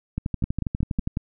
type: two click trains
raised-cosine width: 5 ms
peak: -12 / -13 dBFS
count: 5 / 12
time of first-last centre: 0.44-1.171 / 0.18-1.074 s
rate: 5.47 / 12.3 Hz
effects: none